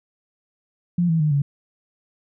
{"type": "tone with pitch steps", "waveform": "sine", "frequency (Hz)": [174.61, 162.92, 152.01, 141.83], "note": ["F3", "E3", "D#3", "C#3"], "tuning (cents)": [0, -20, -40, 40], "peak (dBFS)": -16, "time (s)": [0.98, 1.42], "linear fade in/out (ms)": 5, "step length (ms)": 110, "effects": []}